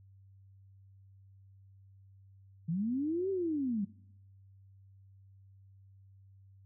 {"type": "linear two-way sweep", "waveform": "sine", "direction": "up then down", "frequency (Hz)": [153.2, 394.5, 188.6], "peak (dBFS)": -30, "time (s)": [2.68, 3.85], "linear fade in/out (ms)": 10, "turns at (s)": 3.3, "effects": ["noise-tail reverb RT60 0.9 s tail -23 dB re dry", "added 97 Hz sine -56 dBFS peak until 6.65 s"]}